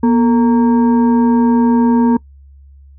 sine tone with frequency modulation, 240.1 Hz, B3, 49 cents flat, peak -8 dBFS, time 0.03-2.17 s, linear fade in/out 5 ms, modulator 687 Hz, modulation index 0.56, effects noise-tail reverb RT60 0.1 s tail -23 dB re dry + added 69 Hz sine -38 dBFS peak until 2.98 s

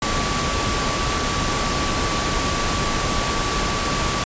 sine tone in noise, 1149 Hz, D6, 38 cents flat, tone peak -27 dBFS, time 0.02-4.24 s, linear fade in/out 2 ms, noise pink, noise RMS -22 dBFS, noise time 0.02-4.24 s, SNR -8 dB, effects resampled to 16000 Hz

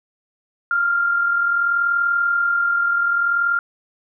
sine tone pair together, 1357 / 1397.6 Hz, E6 / F6, +50 / +1 cents, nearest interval minor second, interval 51 cents, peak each -27 / -16 dBFS, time 0.71-3.59 s, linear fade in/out 2 ms, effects none

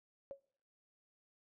sine tone with exponential decay, 553 Hz, C#5, 4 cents flat, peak -39 dBFS, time 0.31-0.41 s, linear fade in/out 0 ms, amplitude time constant 20 ms, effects noise-tail reverb RT60 0.8 s tail -26 dB re dry

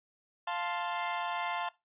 sawtooth chord, F major, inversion none, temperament equal, 698.5 / 880 / 1046.5 Hz, F5 / A5 / C6, 0 / 0 / 0 cents, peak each -33 dBFS, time 0.47-1.69 s, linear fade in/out 5 ms, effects noise-tail reverb RT60 0.2 s tail -19 dB re dry + resampled to 8000 Hz

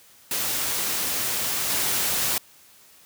white noise with level steps, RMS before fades -26 / -24 dBFS, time 0.31-2.38 s, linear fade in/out 2 ms, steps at 1.69 s, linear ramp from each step 10 ms, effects white hiss -53 dBFS RMS until 3.05 s + high-pass 60 Hz 12 dB/octave

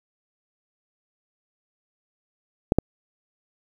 clicks, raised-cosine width 2 ms, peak -3 dBFS, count 2, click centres 2.721 / 2.786 s, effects 7-bit

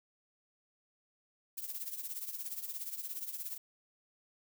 violet noise with tremolo, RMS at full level -38 dBFS, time 1.57-3.58 s, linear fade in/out 10 ms, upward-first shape triangle, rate 17 Hz, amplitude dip 80%, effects none

